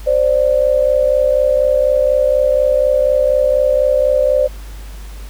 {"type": "tone pair together", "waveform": "sine", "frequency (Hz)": [523.2, 587.3], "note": ["C5", "D5"], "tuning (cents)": [0, 0], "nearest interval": "major second", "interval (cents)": 200, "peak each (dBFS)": -13, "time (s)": [0.06, 4.48], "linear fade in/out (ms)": 20, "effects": ["added 50 Hz sine -28 dBFS peak until 5.29 s", "pink hiss -41 dBFS RMS until 5.29 s"]}